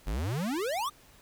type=exponential sweep; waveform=square; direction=up; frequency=43 to 1251 Hz; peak=-30 dBFS; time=0.06-0.9 s; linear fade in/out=20 ms; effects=pink hiss -58 dBFS RMS until 1.21 s